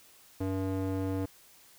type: tone with band-pass filter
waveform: square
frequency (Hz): 95.3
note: G2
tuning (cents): -48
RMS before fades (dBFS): -32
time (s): 0.4-1.26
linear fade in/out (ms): 10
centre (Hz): 340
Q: 1
effects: white hiss -58 dBFS RMS until 1.78 s